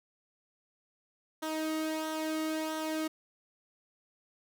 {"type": "tone with flanger", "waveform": "sawtooth", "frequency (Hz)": 314.4, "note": "D#4", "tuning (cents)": 18, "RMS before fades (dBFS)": -34, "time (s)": [1.42, 3.08], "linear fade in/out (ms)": 10, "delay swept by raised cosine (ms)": [0.41, 1.21], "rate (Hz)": 1.5, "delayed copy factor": -0.55, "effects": []}